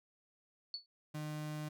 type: tone with exponential decay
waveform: sine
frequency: 4444 Hz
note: C#8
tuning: 4 cents sharp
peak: -35 dBFS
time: 0.74-0.86 s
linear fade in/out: 1 ms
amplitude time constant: 26 ms
type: tone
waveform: 35% pulse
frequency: 152 Hz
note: D#3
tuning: 40 cents flat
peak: -38 dBFS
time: 1.14-1.69 s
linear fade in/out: 10 ms
effects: none